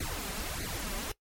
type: noise with flanger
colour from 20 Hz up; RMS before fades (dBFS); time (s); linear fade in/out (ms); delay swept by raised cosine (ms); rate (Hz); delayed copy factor
pink; -36; 0-1.12; 5; 0.46 to 5.16; 1.6; +0.95
effects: noise-tail reverb RT60 0.1 s tail -20 dB re dry + MP3 64 kbps